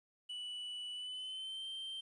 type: tone with pitch glide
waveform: triangle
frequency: 2960 to 3136 Hz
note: F#7 to G7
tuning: 0 to 0 cents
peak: -40 dBFS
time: 0.29-2.01 s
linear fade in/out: 10 ms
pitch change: +100 cents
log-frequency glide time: 0.93-1.66 s
effects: resampled to 24000 Hz + 12-bit